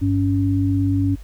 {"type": "tone pair together", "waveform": "sine", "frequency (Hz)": [98.89, 279.7], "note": ["G2", "C#4"], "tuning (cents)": [16, 16], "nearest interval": "octave + tritone", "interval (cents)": 1800, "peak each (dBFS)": [-18, -19], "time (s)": [0.01, 1.16], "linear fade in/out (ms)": 20, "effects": ["added 50 Hz sine -34 dBFS peak until 1.23 s", "pink hiss -52 dBFS RMS until 1.23 s"]}